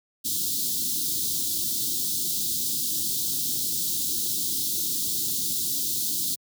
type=band-stop noise; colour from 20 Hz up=white; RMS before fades=-27 dBFS; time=0.24-6.36 s; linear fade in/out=20 ms; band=360 to 3500 Hz; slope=48 dB/octave; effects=high-pass 100 Hz 12 dB/octave